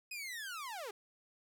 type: linear sweep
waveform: sawtooth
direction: down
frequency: 2539 to 380 Hz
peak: -38 dBFS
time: 0.11-0.91 s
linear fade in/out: 5 ms
effects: none